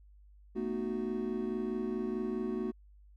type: chord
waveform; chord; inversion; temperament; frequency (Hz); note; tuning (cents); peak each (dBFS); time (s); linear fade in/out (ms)
triangle; B dominant seventh; third; just; 222.2 / 246.9 / 308.7 / 370.4; A3 / B3 / D#4 / F#4; +17 / 0 / -14 / +2; -35 / -37 / -40 / -34; 0.55-2.72; 20
effects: added 50 Hz sine -55 dBFS peak until 3.16 s